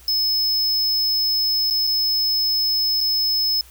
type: tone with dropouts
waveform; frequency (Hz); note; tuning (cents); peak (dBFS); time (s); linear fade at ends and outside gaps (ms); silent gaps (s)
square; 5200; E8; -24; -18; 0.08-3.61; 1; 1.701-1.708 / 1.869-1.873 / 3.006-3.011
effects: added 60 Hz sine -47 dBFS peak until 3.7 s + white hiss -49 dBFS RMS until 3.7 s